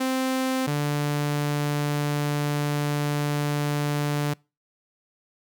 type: tone pair in turn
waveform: sawtooth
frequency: 260.9 / 146.43 Hz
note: C4 / D3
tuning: -5 / -5 cents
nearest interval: minor seventh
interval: 1000 cents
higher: first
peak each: -19 dBFS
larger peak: neither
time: 0-0.67 / 0.67-4.34 s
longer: second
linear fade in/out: 10 ms
effects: noise-tail reverb RT60 0.3 s tail -26 dB re dry